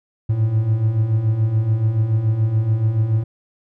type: beating tone pair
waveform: triangle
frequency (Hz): 105 / 112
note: G#2 / A2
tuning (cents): +19 / +31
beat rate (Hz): 7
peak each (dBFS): -21 / -14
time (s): 0.29-3.24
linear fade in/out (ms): 10
effects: none